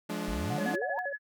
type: chord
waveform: sawtooth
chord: D diminished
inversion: first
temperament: equal with one note detuned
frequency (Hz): 174.61 / 211.6 / 293.7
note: F3 / Ab3 / D4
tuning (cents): 0 / +33 / 0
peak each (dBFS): -34 / -32 / -34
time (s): 0.09-0.76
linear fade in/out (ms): 10
type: exponential sweep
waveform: sine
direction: up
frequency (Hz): 43.47 to 976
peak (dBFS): -33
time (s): 0.28-0.99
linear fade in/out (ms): 0
type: tone with vibrato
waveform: sine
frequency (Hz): 640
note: D#5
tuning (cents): +49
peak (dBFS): -34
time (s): 0.5-1.13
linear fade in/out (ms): 5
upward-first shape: square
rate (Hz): 6.3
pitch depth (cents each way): 230
type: tone with tremolo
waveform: sine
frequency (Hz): 1699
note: G#6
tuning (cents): +39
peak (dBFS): -30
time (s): 0.59-1.19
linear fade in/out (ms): 50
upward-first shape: triangle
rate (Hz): 13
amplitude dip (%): 100
effects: none